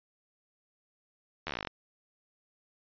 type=slowing click train; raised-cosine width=0.3 ms; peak=-18 dBFS; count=13; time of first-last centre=1.47-1.672 s; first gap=12 ms; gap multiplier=1.06; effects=resampled to 11025 Hz